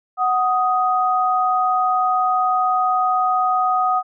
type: tone pair together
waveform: sine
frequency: 742 / 1247.9 Hz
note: F#5 / D#6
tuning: +5 / +5 cents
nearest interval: major sixth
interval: 900 cents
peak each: -18 dBFS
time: 0.17-4.03 s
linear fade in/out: 50 ms
effects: none